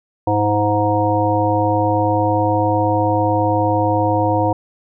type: harmonic tone with a mistuned harmonic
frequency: 103.83 Hz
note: G#2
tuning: in tune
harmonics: 1 / 3 / 5 / 7 / 9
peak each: -20 / -20 / -20 / -20 / -20 dBFS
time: 0.27-4.53 s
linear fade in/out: 5 ms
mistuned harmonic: 3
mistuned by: +40 cents
effects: none